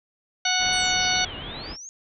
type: harmonic tone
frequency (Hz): 737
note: F#5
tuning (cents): -7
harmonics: 1 / 2 / 3 / 4 / 5 / 6 / 8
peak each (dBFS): -28 / -28 / -28 / -28 / -28 / -28 / -28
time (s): 0.45-1.25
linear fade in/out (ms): 5
type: low-pass noise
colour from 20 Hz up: pink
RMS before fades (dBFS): -37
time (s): 0.58-1.77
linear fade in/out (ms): 50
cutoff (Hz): 3800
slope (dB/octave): 96
type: exponential two-way sweep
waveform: sine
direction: down then up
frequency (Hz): 9260 to 2794 to 6690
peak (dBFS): -37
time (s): 0.73-1.89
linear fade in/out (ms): 0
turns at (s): 1.36
effects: none